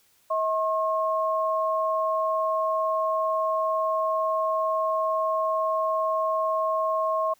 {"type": "tone pair together", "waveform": "sine", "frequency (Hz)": [640, 1077.8], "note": ["D#5", "C#6"], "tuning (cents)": [49, -49], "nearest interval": "major sixth", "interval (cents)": 902, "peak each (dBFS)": -25, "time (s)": [0.3, 7.34], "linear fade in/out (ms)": 10, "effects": ["white hiss -63 dBFS RMS until 7.39 s"]}